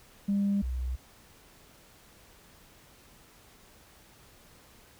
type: tone pair in turn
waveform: sine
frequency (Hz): 200.3 / 63.09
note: G3 / B1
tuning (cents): +38 / +38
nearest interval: octave + minor sixth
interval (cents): 2000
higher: first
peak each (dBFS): -23 / -29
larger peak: first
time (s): 0.28-0.62 / 0.62-0.96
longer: neither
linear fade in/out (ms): 10
effects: tanh soft clip ceiling -21 dBFS + pink hiss -57 dBFS RMS until 4.99 s